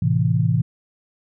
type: chord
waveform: sine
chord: A minor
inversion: none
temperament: equal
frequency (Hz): 110 / 130.81 / 164.81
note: A2 / C3 / E3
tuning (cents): 0 / 0 / 0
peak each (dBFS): -20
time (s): 0.02-0.62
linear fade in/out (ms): 5
effects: none